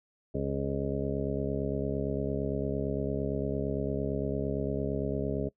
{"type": "harmonic tone", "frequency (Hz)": 68.8, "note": "C#2", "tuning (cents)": -12, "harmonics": [1, 2, 3, 4, 6, 7, 8, 9], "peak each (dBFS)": [-38, -35, -37, -36, -35, -41, -40, -39], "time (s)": [0.34, 5.49], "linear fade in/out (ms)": 10, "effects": ["noise-tail reverb RT60 0.1 s tail -22 dB re dry"]}